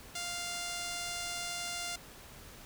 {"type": "tone", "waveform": "5% pulse", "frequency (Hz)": 698.5, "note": "F5", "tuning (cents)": 0, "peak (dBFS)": -25, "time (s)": [0.15, 1.96], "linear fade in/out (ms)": 5, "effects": ["pink hiss -52 dBFS RMS until 2.65 s"]}